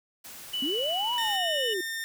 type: noise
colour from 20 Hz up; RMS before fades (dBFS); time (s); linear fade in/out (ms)
white; -44; 0.24-1.37; 10
type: tone with vibrato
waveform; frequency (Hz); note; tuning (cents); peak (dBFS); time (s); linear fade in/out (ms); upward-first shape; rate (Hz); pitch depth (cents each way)
sine; 2960; F#7; 0; -28; 0.53-1.74; 10; sine; 6.4; 10
type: linear two-way sweep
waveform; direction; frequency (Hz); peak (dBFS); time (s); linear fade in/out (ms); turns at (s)
sine; up then down; 244.7 to 987.8 to 343.7; -29; 0.62-1.81; 5; 1.14
type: tone with pitch glide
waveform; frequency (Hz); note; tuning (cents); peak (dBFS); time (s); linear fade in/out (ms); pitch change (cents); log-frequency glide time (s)
sawtooth; 1830 to 1814.2; A#6 to A#6; -32 to -47; -28; 1.18-2.04; 0; -15; 1.42-1.71
effects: none